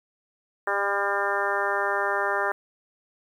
harmonic tone, 200 Hz, G3, 35 cents sharp, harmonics 2 / 3 / 4 / 5 / 6 / 7 / 8 / 9, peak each -31 / -31 / -31 / -31 / -31 / -31 / -31 / -31 dBFS, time 0.67-2.52 s, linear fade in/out 5 ms, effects 9-bit

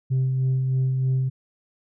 sine tone with tremolo, 130.81 Hz, C3, in tune, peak -16 dBFS, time 0.1-1.3 s, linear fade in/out 20 ms, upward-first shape sine, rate 3.2 Hz, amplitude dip 35%, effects tanh soft clip ceiling -17 dBFS

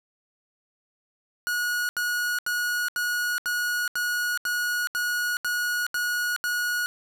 45% pulse tone bursts, 1453 Hz, F#6, 32 cents flat, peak -24 dBFS, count 11, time 1.47-6.86 s, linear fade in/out 0 ms, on 420 ms, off 77 ms, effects none

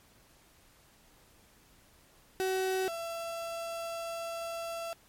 35% pulse tone pair in turn, 377.2 / 670.3 Hz, F#4 / E5, +33 / +29 cents, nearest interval minor seventh, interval 996 cents, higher second, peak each -27 / -34 dBFS, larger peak first, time 2.4-2.88 / 2.88-4.93 s, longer second, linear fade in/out 0 ms, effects pink hiss -62 dBFS RMS until 5.08 s + MP3 64 kbps

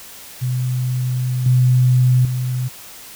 sine tone with level steps, 126.3 Hz, B2, 39 cents sharp, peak -17 / -10 / -18 dBFS, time 0.41-2.69 s, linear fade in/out 20 ms, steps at 1.46 / 2.25 s, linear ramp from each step 2 ms, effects white hiss -38 dBFS RMS until 3.15 s

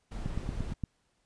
brown noise, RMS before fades -37 dBFS, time 0.11-0.74 s, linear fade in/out 10 ms
click train, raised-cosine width 5 ms, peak -20 dBFS, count 6, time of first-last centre 0.26-0.837 s, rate 8.66 Hz
effects pink hiss -74 dBFS RMS until 1.25 s + resampled to 22050 Hz

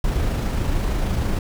brown noise with amplitude modulation, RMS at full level -20 dBFS, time 0.04-1.39 s, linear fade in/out 2 ms, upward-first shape sine, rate 26.5 Hz, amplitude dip 30%, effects none

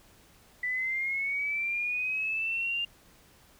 sine linear sweep, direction up, 1975.5 to 2809 Hz, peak -28 dBFS, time 0.63-2.85 s, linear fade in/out 5 ms, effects pink hiss -59 dBFS RMS until 3.59 s

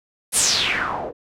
white noise with low-pass filter sweep, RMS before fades -21 dBFS, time 0.32-1.13 s, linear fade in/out 50 ms, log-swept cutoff 11000 to 450 Hz, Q 4.3, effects none

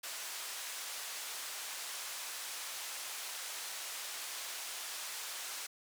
white band-pass noise, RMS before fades -43 dBFS, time 0.03-5.67 s, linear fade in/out 10 ms, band 690 to 9600 Hz, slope 12 dB/octave, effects none

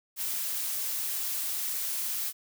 blue noise, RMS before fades -32 dBFS, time 0.16-2.33 s, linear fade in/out 50 ms, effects none

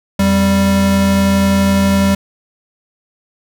square tone pair together, 85.71 / 196 Hz, F2 / G3, -32 / 0 cents, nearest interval octave + major second, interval 1432 cents, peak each -19 / -11 dBFS, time 0.19-2.15 s, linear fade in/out 5 ms, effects none

